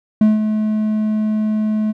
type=tone with ADSR envelope; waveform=triangle; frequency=214.9 Hz; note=A3; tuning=41 cents flat; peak=-5 dBFS; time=0.21-1.93 s; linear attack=4 ms; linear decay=170 ms; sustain=-8 dB; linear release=27 ms; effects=none